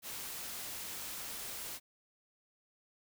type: noise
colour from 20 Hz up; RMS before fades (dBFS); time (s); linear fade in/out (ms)
white; -43; 0.02-1.8; 50
effects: none